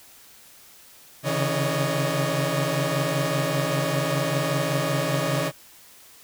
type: tone cluster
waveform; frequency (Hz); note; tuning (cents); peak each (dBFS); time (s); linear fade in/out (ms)
sawtooth; 136.6 / 141.7 / 162.4 / 559 / 616; C#3 / C#3 / E3 / C#5 / D#5; -25 / +38 / -26 / +14 / -17; -25; 1.23-5.52; 50
effects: white hiss -50 dBFS RMS until 6.23 s